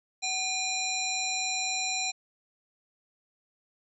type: harmonic tone with a mistuned harmonic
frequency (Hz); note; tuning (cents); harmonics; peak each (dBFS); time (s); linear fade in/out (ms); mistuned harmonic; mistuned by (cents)
808; G#5; -48; 1 / 3 / 5 / 7 / 9; -37 / -33 / -33 / -38 / -34; 0.22-2.12; 20; 1; -120
effects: none